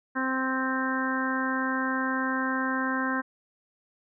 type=harmonic tone; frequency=261.6 Hz; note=C4; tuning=in tune; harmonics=1 / 2 / 3 / 4 / 5 / 6 / 7; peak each=-29 / -37 / -39 / -32 / -37 / -31 / -36 dBFS; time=0.15-3.22 s; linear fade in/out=20 ms; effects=none